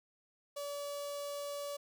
sawtooth tone with notch filter, 573 Hz, D5, 43 cents flat, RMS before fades -41 dBFS, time 0.56-1.77 s, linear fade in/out 10 ms, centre 1900 Hz, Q 0.87, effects none

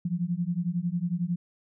sine beating tone pair, 168.9 / 179.9 Hz, E3 / F#3, +42 / -48 cents, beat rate 11 Hz, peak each -29 dBFS, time 0.05-1.36 s, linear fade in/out 5 ms, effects none

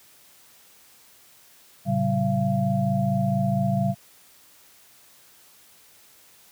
sine tone cluster, 112.3 / 136.7 / 191.8 / 682 Hz, A2 / C#3 / G3 / F5, +36 / -24 / -37 / -41 cents, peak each -28 / -25 / -24 / -27 dBFS, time 1.85-3.95 s, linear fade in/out 50 ms, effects white hiss -54 dBFS RMS until 6.51 s + high-pass 60 Hz 12 dB/octave

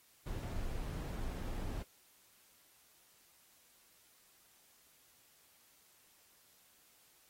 brown noise, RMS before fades -40 dBFS, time 0.26-1.83 s, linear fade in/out 10 ms, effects white hiss -67 dBFS RMS until 7.29 s + AAC 48 kbps

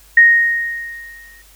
sine tone with exponential decay, 1864.7 Hz, A#6, in tune, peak -3 dBFS, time 0.17-1.42 s, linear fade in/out 5 ms, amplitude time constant 270 ms, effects added 49 Hz sine -48 dBFS peak until 1.55 s + white hiss -48 dBFS RMS until 1.55 s

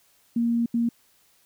sine tone bursts at uneven times, 234.1 Hz, A#3, 8 cents sharp, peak -20 dBFS, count 2, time 0.36-0.66 / 0.74-0.89 s, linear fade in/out 5 ms, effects white hiss -62 dBFS RMS until 1.45 s

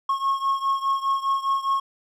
triangle beating tone pair, 1088 / 1092.9 Hz, C#6 / C#6, -33 / -25 cents, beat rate 4.9 Hz, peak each -21 / -24 dBFS, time 0.09-1.8 s, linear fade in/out 5 ms, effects none

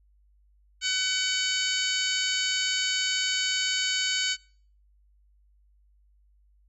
harmonic tone, 753 Hz, F#5, 30 cents sharp, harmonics 2 / 3 / 4 / 5 / 6 / 7 / 8 / 9 / 10, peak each -33 / -33 / -29 / -36 / -31 / -41 / -44 / -34 / -38 dBFS, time 0.81-4.37 s, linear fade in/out 50 ms, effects noise-tail reverb RT60 0.5 s tail -25 dB re dry + added 50 Hz sine -59 dBFS peak until 6.68 s

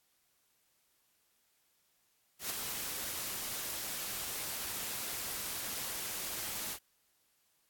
white noise with ADSR envelope, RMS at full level -35 dBFS, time 2.39-6.79 s, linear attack 110 ms, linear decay 6 ms, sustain -4 dB, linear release 66 ms, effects white hiss -74 dBFS RMS until 7.69 s + AAC 64 kbps

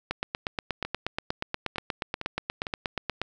two click trains, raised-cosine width 0.3 ms, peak -12 / -17 dBFS, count 27 / 5, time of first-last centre 0.11-3.216 / 0.85-2.668 s, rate 8.37 / 2.2 Hz, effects none

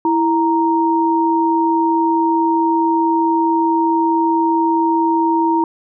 sine tone pair together, 329.6 / 932.3 Hz, E4 / A#5, 0 / 0 cents, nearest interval octave + tritone, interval 1800 cents, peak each -15 dBFS, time 0.05-5.64 s, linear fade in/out 2 ms, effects none

